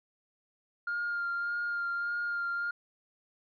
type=tone with vibrato; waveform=sine; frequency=1406 Hz; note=F6; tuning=11 cents sharp; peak=-29 dBFS; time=0.87-2.71 s; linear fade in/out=5 ms; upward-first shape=sine; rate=1.7 Hz; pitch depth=18 cents each way; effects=tanh soft clip ceiling -27 dBFS